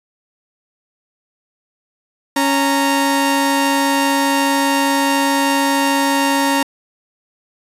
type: tone pair together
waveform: sawtooth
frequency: 277.2 / 924.9 Hz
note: C#4 / A#5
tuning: 0 / -14 cents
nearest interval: octave + major sixth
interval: 2086 cents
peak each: -12 / -13 dBFS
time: 2.36-6.63 s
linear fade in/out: 5 ms
effects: resampled to 32000 Hz